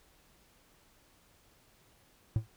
triangle tone with exponential decay, 110 Hz, A2, in tune, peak -20 dBFS, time 2.36-2.47 s, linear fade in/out 0 ms, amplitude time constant 23 ms, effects pink hiss -65 dBFS RMS until 2.56 s

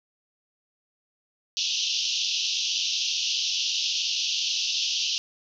pink band-pass noise, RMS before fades -27 dBFS, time 1.57-5.18 s, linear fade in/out 0 ms, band 2700 to 6200 Hz, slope 96 dB/octave, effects none

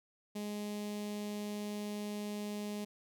sawtooth tone with notch filter, 207.7 Hz, G#3, in tune, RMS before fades -40 dBFS, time 0.35-2.85 s, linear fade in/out 10 ms, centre 1400 Hz, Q 0.97, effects none

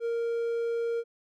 triangle tone, 465.4 Hz, A#4, 3 cents flat, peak -25 dBFS, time 0-1.04 s, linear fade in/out 50 ms, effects none

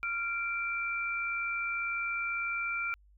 sine tone pair together, 1387.2 / 2349 Hz, F6 / D7, -12 / 0 cents, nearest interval major sixth, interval 912 cents, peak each -34 / -33 dBFS, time 0.03-2.94 s, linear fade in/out 0 ms, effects added 50 Hz sine -58 dBFS peak until 3.17 s

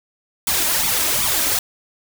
white noise with flanger, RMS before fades -19 dBFS, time 0.47-1.59 s, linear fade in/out 2 ms, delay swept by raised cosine 0.86 to 3.26 ms, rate 2.6 Hz, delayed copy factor +0.75, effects none

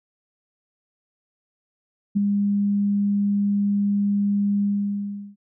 sine tone with ADSR envelope, 202.4 Hz, G#3, 44 cents flat, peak -14 dBFS, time 2.15-5.36 s, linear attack 21 ms, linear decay 6 ms, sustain -4 dB, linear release 730 ms, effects none

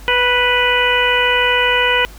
harmonic tone with a mistuned harmonic, 493.9 Hz, B4, in tune, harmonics 1 / 2 / 3 / 4 / 5 / 6, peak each -19 / -19 / -19 / -19 / -19 / -19 dBFS, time 0.08-2.05 s, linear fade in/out 0 ms, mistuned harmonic 2, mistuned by -17 cents, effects added 50 Hz sine -34 dBFS peak until 2.18 s + pink hiss -42 dBFS RMS until 2.18 s

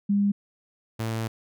sine / sawtooth tone pair in turn, 201.9 / 112.4 Hz, G#3 / A2, -49 / +37 cents, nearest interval minor seventh, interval 1014 cents, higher first, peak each -19 / -23 dBFS, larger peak first, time 0.09-0.32 / 0.99-1.28 s, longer second, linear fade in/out 10 ms, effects none

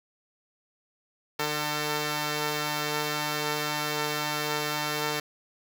5% pulse tone pair together, 150.04 / 448.2 Hz, D3 / A4, +37 / +32 cents, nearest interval octave + perfect fifth, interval 1895 cents, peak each -19 dBFS, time 1.39-5.2 s, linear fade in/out 5 ms, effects none

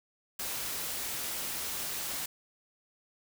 white noise, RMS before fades -36 dBFS, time 0.39-2.26 s, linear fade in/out 5 ms, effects none

